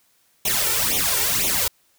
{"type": "noise with flanger", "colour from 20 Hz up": "white", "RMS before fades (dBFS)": -21, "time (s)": [0.45, 1.68], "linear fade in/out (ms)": 5, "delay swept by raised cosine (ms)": [0.31, 2.21], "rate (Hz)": 2, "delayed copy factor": 0.95, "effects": ["white hiss -62 dBFS RMS until 1.98 s"]}